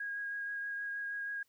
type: tone with vibrato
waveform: sine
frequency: 1639 Hz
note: G#6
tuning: 23 cents flat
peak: -36 dBFS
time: 0-1.43 s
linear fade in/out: 5 ms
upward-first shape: triangle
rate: 6.3 Hz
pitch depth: 16 cents each way
effects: white hiss -75 dBFS RMS until 1.48 s